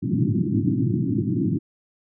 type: band-pass noise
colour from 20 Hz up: pink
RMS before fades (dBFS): -22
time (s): 0.02-1.59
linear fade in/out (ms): 20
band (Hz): 100 to 350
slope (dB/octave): 96
effects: none